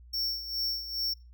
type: tone with tremolo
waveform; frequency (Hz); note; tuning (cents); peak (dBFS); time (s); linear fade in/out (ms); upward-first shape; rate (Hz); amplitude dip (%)
square; 5460; F8; -40; -28; 0.13-1.14; 10; sine; 2.4; 70
effects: noise-tail reverb RT60 0.3 s tail -24 dB re dry + added 60 Hz sine -49 dBFS peak until 1.33 s